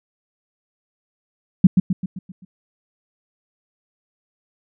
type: tone with echo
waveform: sine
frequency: 185 Hz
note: F#3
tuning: in tune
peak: -3 dBFS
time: 1.64-1.67 s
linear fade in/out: 5 ms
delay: 130 ms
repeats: 6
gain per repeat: -6 dB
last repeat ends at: 2.45 s
effects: none